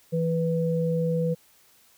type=tone pair together; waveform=sine; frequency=164.98 / 493.9 Hz; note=E3 / B4; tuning=+2 / 0 cents; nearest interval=octave + perfect fifth; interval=1898 cents; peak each=-24 / -26 dBFS; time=0.12-1.35 s; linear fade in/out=20 ms; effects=white hiss -59 dBFS RMS until 1.97 s